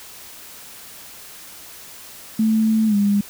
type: tone with pitch glide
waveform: sine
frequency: 220 to 202.9 Hz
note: A3 to G#3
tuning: 0 to -40 cents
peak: -14 dBFS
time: 2.39-3.21 s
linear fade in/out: 5 ms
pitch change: -140 cents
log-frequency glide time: 2.87-2.95 s
effects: white hiss -40 dBFS RMS until 3.29 s